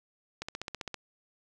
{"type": "click train", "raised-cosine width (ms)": 0.2, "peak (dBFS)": -19, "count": 9, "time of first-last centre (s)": [0.42, 0.943], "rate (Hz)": 15.3, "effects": []}